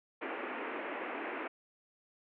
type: band-pass noise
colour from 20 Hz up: pink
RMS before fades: -40 dBFS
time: 0.21-1.48 s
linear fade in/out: 10 ms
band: 260 to 2600 Hz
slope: 48 dB/octave
effects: none